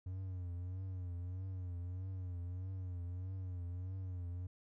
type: tone with vibrato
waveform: triangle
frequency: 91 Hz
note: F#2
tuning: 28 cents flat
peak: -38 dBFS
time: 0.06-4.47 s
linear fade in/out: 5 ms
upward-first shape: triangle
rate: 1.6 Hz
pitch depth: 85 cents each way
effects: none